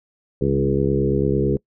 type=harmonic tone with a mistuned harmonic; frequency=69 Hz; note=C#2; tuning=7 cents flat; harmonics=1 / 2 / 3 / 4 / 5 / 6 / 7; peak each=-27 / -22 / -25 / -27 / -24 / -22 / -27 dBFS; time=0.41-1.57 s; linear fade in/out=5 ms; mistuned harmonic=3; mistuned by=-20 cents; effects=noise-tail reverb RT60 0.1 s tail -24 dB re dry